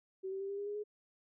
sine tone with pitch steps, 380.2 / 386.4 / 392.7 / 399.1 / 405.6 / 412.2 / 418.9 Hz, F#4 / G4 / G4 / G4 / G#4 / G#4 / G#4, +47 / -25 / +3 / +31 / -41 / -13 / +15 cents, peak -37 dBFS, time 0.23-0.839 s, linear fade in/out 20 ms, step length 87 ms, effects none

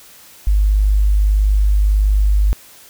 sine tone, 50.8 Hz, G#1, 38 cents flat, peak -10 dBFS, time 0.47-2.53 s, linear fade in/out 0 ms, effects white hiss -43 dBFS RMS until 2.89 s

